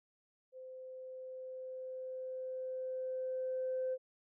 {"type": "tone with level ramp", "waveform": "sine", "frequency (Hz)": 516, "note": "C5", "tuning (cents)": -24, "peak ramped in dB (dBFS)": [-47, -32], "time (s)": [0.52, 3.98], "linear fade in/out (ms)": 50, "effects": ["tanh soft clip ceiling -29 dBFS"]}